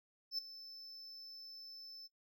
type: tone with ADSR envelope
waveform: triangle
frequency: 5274 Hz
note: E8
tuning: in tune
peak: -33 dBFS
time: 0.31-2.08 s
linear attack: 75 ms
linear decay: 4 ms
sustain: -16 dB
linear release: 24 ms
effects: noise-tail reverb RT60 0.2 s tail -23 dB re dry